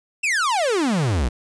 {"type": "exponential sweep", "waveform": "45% pulse", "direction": "down", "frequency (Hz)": [2750, 55], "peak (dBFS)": -18, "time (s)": [0.23, 1.29], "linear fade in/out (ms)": 10, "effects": ["resampled to 22050 Hz", "10-bit"]}